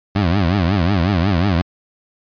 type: tone with vibrato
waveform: 20% pulse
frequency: 92.2 Hz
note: F#2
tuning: 6 cents flat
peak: -9 dBFS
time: 0.15-1.62 s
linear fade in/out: 10 ms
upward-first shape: triangle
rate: 5.5 Hz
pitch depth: 250 cents each way
effects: resampled to 11025 Hz